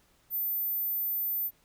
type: tone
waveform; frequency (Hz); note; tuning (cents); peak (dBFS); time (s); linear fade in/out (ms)
sine; 14080; A9; 0; -28; 0.3-1.51; 50
effects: pink hiss -66 dBFS RMS until 1.64 s